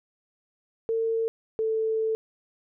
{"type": "tone pair in turn", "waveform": "sine", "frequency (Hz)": [451.9, 442.3], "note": ["A4", "A4"], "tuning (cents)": [46, 9], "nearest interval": "unison", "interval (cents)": 37, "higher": "first", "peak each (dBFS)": -23, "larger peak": "neither", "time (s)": [[0.89, 1.28], [1.59, 2.15]], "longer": "second", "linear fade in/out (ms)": 0, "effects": []}